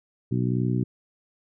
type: harmonic tone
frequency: 61.74 Hz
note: B1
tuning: in tune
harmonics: 2 / 3 / 4 / 5 / 6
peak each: -24 / -28 / -30 / -32 / -34 dBFS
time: 0.31-0.84 s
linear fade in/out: 10 ms
effects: none